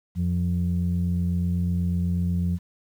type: tone pair together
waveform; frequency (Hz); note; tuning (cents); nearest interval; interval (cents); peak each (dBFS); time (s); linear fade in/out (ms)
sine; 87.31 / 175.43; F2 / F3; 0 / +8; octave; 1208; -23; 0.15-2.59; 50
effects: tanh soft clip ceiling -16 dBFS + 9-bit